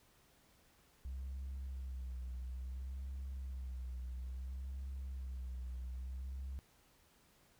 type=tone with vibrato; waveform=sine; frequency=64.6 Hz; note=C2; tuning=21 cents flat; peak=-39 dBFS; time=1.05-6.59 s; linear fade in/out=0 ms; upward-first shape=sine; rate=0.59 Hz; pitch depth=59 cents each way; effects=tanh soft clip ceiling -39 dBFS + pink hiss -69 dBFS RMS until 7.59 s